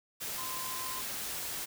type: tone in noise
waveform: sine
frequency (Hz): 1034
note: C6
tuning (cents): -21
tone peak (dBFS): -41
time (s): 0.37-1.02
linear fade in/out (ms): 20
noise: white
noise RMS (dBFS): -38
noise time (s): 0.2-1.66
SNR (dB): -6
effects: none